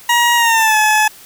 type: tone with pitch glide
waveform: 20% pulse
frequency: 951 to 857.1 Hz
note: A#5 to A5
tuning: +34 to -46 cents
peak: -5 dBFS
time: 0.09-1.08 s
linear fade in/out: 5 ms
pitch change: -180 cents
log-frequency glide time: 0.36-0.77 s
effects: white hiss -40 dBFS RMS until 1.25 s